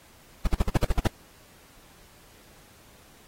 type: noise bursts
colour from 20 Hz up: brown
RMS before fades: -19 dBFS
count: 9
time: 0.45-1.073 s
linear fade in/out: 5 ms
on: 23 ms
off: 52 ms
effects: pink hiss -55 dBFS RMS until 3.27 s + AAC 48 kbps